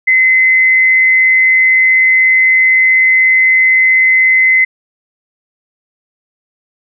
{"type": "tone with amplitude modulation", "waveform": "sine", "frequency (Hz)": 2049, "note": "C7", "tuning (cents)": -37, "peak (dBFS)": -4, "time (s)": [0.07, 4.65], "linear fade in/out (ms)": 10, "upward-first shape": "sine", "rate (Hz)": 183, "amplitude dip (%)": 35, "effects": []}